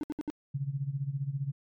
triangle tone bursts, 300 Hz, D4, 37 cents sharp, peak -28 dBFS, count 4, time 0.01-0.301 s, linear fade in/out 0 ms, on 24 ms, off 65 ms
sine tone with tremolo, 138.59 Hz, C#3, in tune, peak -27 dBFS, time 0.54-1.52 s, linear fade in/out 10 ms, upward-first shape sine, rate 15 Hz, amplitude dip 80%
effects MP3 96 kbps

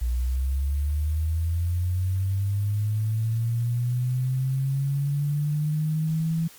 sine linear sweep, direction up, 59 to 164.81 Hz, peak -22 dBFS, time 0.01-6.48 s, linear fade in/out 10 ms, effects white hiss -49 dBFS RMS until 6.58 s + Opus 48 kbps

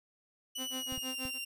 sawtooth tone with pitch glide, 2960 to 2778 Hz, F#7 to F7, 0 to -10 cents, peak -34 dBFS, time 0.55-1.45 s, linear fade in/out 10 ms, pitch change -110 cents, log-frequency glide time 0.68-1.2 s
sawtooth tone with tremolo, 259.1 Hz, C4, 17 cents flat, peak -34 dBFS, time 0.57-1.39 s, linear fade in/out 50 ms, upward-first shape sine, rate 6.3 Hz, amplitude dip 100%
clicks, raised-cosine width 5 ms, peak -33 dBFS, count 3, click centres 0.924 / 0.978 / 1.253 s
effects none

